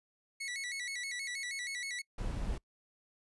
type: tone with vibrato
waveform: sawtooth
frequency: 2072 Hz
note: C7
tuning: 17 cents flat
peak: -34 dBFS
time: 0.4-2.02 s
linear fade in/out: 10 ms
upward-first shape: square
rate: 6.3 Hz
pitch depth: 99 cents each way
type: noise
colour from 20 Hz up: brown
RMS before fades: -36 dBFS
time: 2.18-2.58 s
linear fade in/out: 5 ms
effects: noise-tail reverb RT60 0.1 s tail -25 dB re dry + resampled to 24000 Hz